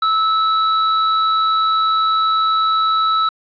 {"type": "tone", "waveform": "square", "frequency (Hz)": 1306, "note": "E6", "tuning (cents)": -17, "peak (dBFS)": -14, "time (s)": [0.02, 3.29], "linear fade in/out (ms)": 5, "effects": ["resampled to 11025 Hz", "7-bit"]}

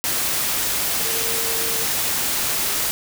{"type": "tone in noise", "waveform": "sine", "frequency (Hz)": 455.7, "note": "A#4", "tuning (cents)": -39, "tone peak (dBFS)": -32, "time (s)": [1.05, 1.84], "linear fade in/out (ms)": 0, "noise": "white", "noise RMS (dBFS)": -22, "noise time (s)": [0.04, 2.91], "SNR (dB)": -13, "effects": []}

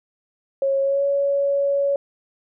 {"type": "tone with pitch glide", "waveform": "sine", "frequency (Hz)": [546, 560.7], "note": ["C#5", "C#5"], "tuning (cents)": [-26, 20], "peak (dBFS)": -17, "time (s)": [0.62, 1.96], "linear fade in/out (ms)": 2, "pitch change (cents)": 46, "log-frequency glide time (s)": [0.81, 1.04], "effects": []}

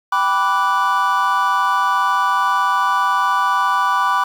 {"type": "chord", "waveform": "triangle", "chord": "G major seventh", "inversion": "none", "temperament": "equal with one note detuned", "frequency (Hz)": [784, 987.8, 1165.9, 1480], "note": ["G5", "B5", "D6", "F#6"], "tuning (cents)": [0, 0, -13, 0], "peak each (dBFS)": [-22, -16, -16, -21], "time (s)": [0.12, 4.24], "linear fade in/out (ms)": 5, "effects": ["7-bit"]}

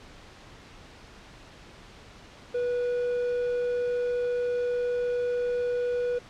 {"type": "tone", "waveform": "triangle", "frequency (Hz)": 488.1, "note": "B4", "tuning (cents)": -20, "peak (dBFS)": -23, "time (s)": [2.54, 6.19], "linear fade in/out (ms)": 10, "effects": ["pink hiss -49 dBFS RMS until 6.29 s", "low-pass 5000 Hz 12 dB/octave"]}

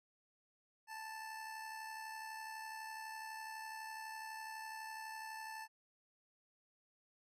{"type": "tone with amplitude modulation", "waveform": "25% pulse", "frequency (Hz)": 880, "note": "A5", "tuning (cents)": 0, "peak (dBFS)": -40, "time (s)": [0.87, 5.68], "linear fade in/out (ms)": 50, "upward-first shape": "sine", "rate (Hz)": 72, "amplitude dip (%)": 45, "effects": ["resampled to 32000 Hz"]}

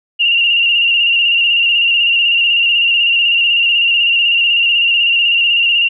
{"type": "tone with vibrato", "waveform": "sine", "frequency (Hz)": 2794, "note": "F7", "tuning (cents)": 0, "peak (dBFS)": -9, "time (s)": [0.19, 5.89], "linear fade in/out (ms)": 20, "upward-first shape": "square", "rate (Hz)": 16, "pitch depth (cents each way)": 33, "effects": []}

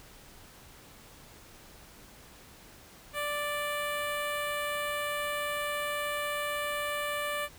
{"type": "tone with notch filter", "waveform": "10% pulse", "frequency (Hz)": 587.3, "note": "D5", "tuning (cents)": 0, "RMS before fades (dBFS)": -33, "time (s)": [3.13, 7.49], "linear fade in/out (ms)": 50, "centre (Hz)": 5200, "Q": 0.7, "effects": ["pink hiss -53 dBFS RMS until 7.58 s"]}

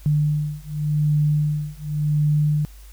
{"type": "beating tone pair", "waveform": "sine", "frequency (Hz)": [149.4, 150.28], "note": ["D3", "D3"], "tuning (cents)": [30, 40], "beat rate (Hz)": 0.88, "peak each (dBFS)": -21, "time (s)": [0.06, 2.65], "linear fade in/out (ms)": 0, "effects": ["added 50 Hz sine -40 dBFS peak until 2.92 s", "white hiss -52 dBFS RMS until 2.92 s"]}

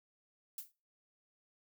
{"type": "noise with exponential decay", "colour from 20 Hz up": "violet", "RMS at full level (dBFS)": -39, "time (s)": [0.58, 0.72], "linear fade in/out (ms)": 2, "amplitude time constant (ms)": 30, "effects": ["noise-tail reverb RT60 0.3 s tail -20 dB re dry"]}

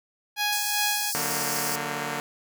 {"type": "tone with tremolo", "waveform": "10% pulse", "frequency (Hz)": 830.6, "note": "G#5", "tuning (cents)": 0, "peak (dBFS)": -15, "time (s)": [0.36, 1.13], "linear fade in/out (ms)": 50, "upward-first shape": "sine", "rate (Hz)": 2.6, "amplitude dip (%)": 50}
{"type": "high-pass noise", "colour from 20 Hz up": "pink", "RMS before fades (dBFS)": -30, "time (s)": [0.52, 1.76], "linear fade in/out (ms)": 5, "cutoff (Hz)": 4500, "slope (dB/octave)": 96}
{"type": "chord", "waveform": "5% pulse", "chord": "D augmented", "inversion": "none", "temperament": "just", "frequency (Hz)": [146.83, 183.54, 229.4], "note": ["D3", "F#3", "A#3"], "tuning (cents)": [0, -14, -28], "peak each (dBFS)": [-21, -27, -21], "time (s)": [1.15, 2.2], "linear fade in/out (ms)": 0}
{"effects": []}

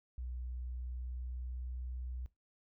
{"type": "tone with pitch glide", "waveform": "sine", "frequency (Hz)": [61.74, 62.35], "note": ["B1", "B1"], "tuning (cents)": [0, 17], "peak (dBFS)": -39, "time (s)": [0.18, 2.26], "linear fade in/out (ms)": 0, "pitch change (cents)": 17, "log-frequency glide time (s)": [0.59, 1.83], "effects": ["noise-tail reverb RT60 0.2 s tail -19 dB re dry"]}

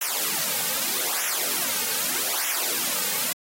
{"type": "noise with flanger", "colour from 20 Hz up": "white", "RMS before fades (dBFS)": -26, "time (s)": [0.01, 3.33], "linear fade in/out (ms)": 5, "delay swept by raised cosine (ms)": [0.22, 3.02], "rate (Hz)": 0.81, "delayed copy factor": -0.95, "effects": ["high-pass 200 Hz 12 dB/octave", "AAC 48 kbps"]}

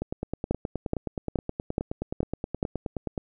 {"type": "two click trains", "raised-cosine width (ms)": 2, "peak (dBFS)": [-16, -11], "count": [31, 6], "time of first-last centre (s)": [[0.02, 3.178], [0.51, 2.629]], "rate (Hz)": [9.5, 2.36], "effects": []}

